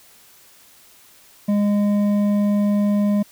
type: tone with hard clipping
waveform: sine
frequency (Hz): 205.1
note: G#3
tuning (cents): -21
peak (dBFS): -17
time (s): 1.48-3.23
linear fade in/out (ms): 10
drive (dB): 7
effects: white hiss -50 dBFS RMS until 3.31 s